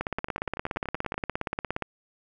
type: two click trains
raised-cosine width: 0.5 ms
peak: -21 / -13 dBFS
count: 12 / 32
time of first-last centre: 0.19-1.238 / 0.01-1.823 s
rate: 10.5 / 17.1 Hz
effects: none